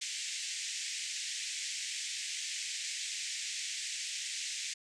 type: band-pass noise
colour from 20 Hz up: white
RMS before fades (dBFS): -39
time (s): 0.01-4.74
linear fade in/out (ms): 10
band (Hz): 1900 to 8100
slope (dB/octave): 48
effects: none